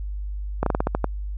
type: slowing click train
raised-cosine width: 1 ms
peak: -7 dBFS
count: 8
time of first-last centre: 0.63-1.043 s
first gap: 33 ms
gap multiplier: 1.19
effects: added 50 Hz sine -27 dBFS peak until 1.37 s